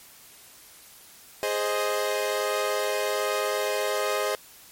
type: chord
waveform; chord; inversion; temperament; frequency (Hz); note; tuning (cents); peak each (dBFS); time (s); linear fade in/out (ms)
sawtooth; Ab major; none; equal; 415.3 / 523.3 / 622.3; Ab4 / C5 / Eb5; 0 / 0 / 0; -25; 1.43-4.35; 0
effects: white hiss -50 dBFS RMS until 4.71 s + MP3 64 kbps